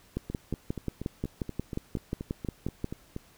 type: two click trains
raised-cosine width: 3 ms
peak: -17 / -22 dBFS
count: 16 / 13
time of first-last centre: 0.17-2.844 / 0.3-3.164 s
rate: 5.61 / 4.19 Hz
effects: pink hiss -59 dBFS RMS until 3.37 s